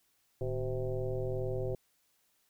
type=tone with frequency modulation; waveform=sine; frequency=246.9 Hz; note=B3; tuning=in tune; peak=-31 dBFS; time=0.41-1.75 s; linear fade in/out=2 ms; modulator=134 Hz; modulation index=2.4; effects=white hiss -73 dBFS RMS until 2.49 s